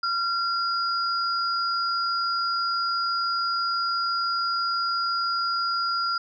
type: tone pair together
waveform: sine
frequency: 1373 / 4893 Hz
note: F6 / D#8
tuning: -30 / -30 cents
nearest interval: octave + minor seventh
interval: 2200 cents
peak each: -24 / -29 dBFS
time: 0.03-6.18 s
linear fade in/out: 5 ms
effects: none